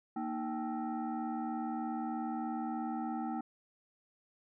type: tone with frequency modulation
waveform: sine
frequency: 233.1 Hz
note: A#3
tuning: in tune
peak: -34 dBFS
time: 0.16-3.41 s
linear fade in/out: 5 ms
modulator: 543 Hz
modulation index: 1.3
effects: none